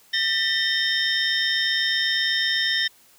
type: tone cluster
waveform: sine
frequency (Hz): 1794 / 1942 / 3109 / 3674 / 5360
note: A6 / B6 / G7 / A#7 / E8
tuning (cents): +33 / -30 / -15 / -26 / +28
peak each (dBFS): -25 / -28 / -27 / -24 / -27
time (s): 0.13-2.88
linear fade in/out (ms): 10
effects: tanh soft clip ceiling -11 dBFS + white hiss -55 dBFS RMS until 3.18 s